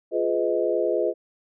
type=chord; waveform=sine; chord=F half-diminished seventh; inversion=none; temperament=just; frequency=349.2 / 419.1 / 502.9 / 628.6 Hz; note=F4 / Ab4 / Cb5 / Eb5; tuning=0 / +16 / +31 / +18 cents; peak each=-26 / -26 / -26 / -26 dBFS; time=0.11-1.14 s; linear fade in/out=50 ms; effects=none